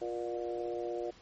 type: harmonic tone with a mistuned harmonic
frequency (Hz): 119.3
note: A#2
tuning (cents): +41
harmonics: 3 / 4 / 5 / 6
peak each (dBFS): -37 / -39 / -41 / -43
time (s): 0.01-1.11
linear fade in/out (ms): 10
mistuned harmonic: 3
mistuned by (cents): -24
effects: pink hiss -58 dBFS RMS until 1.21 s + MP3 32 kbps